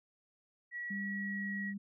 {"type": "tone with pitch glide", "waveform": "sine", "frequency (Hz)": [1927, 1913.7], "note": ["B6", "A#6"], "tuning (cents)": [-43, 45], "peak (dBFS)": -38, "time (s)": [0.71, 1.74], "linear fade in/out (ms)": 50, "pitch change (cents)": -12, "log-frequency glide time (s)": [1.02, 1.47]}
{"type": "tone", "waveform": "sine", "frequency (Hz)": 200, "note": "G3", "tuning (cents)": 35, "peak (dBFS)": -38, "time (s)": [0.9, 1.78], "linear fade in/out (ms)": 10}
{"effects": []}